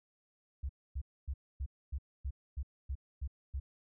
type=tone bursts; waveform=sine; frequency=67.8 Hz; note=C#2; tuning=38 cents flat; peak=-34 dBFS; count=10; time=0.63-3.6 s; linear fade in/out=10 ms; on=63 ms; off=260 ms; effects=none